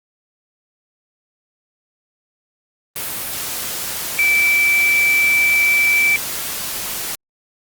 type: tone in noise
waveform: sine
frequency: 2323 Hz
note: D7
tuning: 20 cents flat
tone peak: -12 dBFS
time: 4.19-6.16 s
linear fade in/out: 0 ms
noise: white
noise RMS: -25 dBFS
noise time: 2.96-7.15 s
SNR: +10 dB
effects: Opus 32 kbps